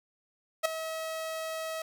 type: tone with ADSR envelope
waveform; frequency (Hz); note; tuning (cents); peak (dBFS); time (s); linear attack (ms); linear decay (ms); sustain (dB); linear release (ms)
sawtooth; 642; E5; -46; -17; 0.63-1.82; 23; 7; -13; 3
effects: none